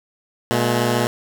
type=tone pair together; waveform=10% pulse; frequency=120 / 213.8 Hz; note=B2 / A3; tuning=-49 / -49 cents; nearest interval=minor seventh; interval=1000 cents; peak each=-10 / -14 dBFS; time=0.51-1.07 s; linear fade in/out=0 ms; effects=none